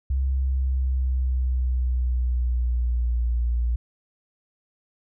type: tone with pitch glide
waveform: sine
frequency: 66.4 to 59.16 Hz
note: C2 to A#1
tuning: +26 to +26 cents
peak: -20 dBFS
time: 0.1-3.76 s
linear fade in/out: 5 ms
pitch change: -200 cents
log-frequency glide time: 0.26-3.26 s
effects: none